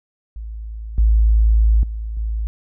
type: tone with level steps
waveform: sine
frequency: 54.6 Hz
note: A1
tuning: 13 cents flat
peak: -27 / -10 / -23 / -19 dBFS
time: 0.36-2.47 s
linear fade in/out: 0 ms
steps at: 0.98 / 1.83 / 2.17 s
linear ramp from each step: 2 ms
effects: none